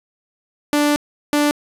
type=tone bursts at uneven times; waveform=sawtooth; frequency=293.6 Hz; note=D4; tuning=in tune; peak=-10 dBFS; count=2; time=0.73-0.96 / 1.33-1.51 s; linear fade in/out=0 ms; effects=resampled to 32000 Hz + 7-bit